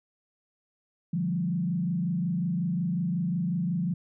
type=tone with frequency modulation; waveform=sine; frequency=174.61 Hz; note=F3; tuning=in tune; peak=-25 dBFS; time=1.13-3.94 s; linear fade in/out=5 ms; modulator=25.5 Hz; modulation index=0.95; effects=none